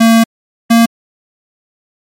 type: tone pair in turn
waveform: square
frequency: 227.3 / 230.6 Hz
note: A#3 / A#3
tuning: -43 / -19 cents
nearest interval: unison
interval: 24 cents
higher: second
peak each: -5 dBFS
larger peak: neither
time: 0-0.24 / 0.7-0.86 s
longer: first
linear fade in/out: 10 ms
effects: MP3 64 kbps